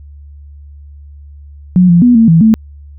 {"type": "tone with pitch steps", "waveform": "sine", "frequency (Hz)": [181.4, 172.2, 244.3, 226.4, 163.9, 220.7], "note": ["F#3", "F3", "B3", "A3", "E3", "A3"], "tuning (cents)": [-34, -24, -19, 50, -10, 5], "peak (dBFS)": -3, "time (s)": [1.76, 2.54], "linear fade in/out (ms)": 0, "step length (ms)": 130, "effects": ["added 72 Hz sine -31 dBFS peak until 2.98 s"]}